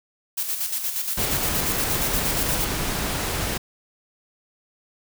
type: noise with tremolo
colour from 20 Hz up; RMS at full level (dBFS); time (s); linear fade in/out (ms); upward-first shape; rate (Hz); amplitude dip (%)
blue; -25; 0.37-2.65; 10; square; 8.5; 50
type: noise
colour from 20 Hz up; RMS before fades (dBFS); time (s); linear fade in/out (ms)
pink; -26; 1.17-3.58; 10
effects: none